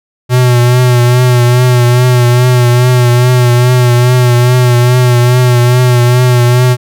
square tone with vibrato, 123.47 Hz, B2, in tune, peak -5 dBFS, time 0.29-6.77 s, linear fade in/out 50 ms, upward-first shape triangle, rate 2.4 Hz, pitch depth 44 cents each way, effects none

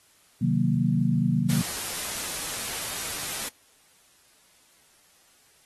sine chord, C half-diminished seventh, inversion none, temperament equal, 130.81 / 155.56 / 185 / 233.1 Hz, C3 / Eb3 / Gb3 / Bb3, 0 / 0 / 0 / 0 cents, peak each -26 dBFS, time 0.41-1.62 s, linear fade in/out 10 ms
white noise, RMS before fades -32 dBFS, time 1.49-3.49 s, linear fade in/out 10 ms
effects white hiss -60 dBFS RMS until 5.65 s + AAC 32 kbps

